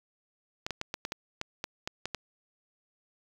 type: clicks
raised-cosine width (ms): 0.2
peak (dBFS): -16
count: 11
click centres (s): 0.665 / 0.707 / 0.814 / 0.941 / 1.051 / 1.121 / 1.414 / 1.641 / 1.875 / 2.056 / 2.147
effects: 7-bit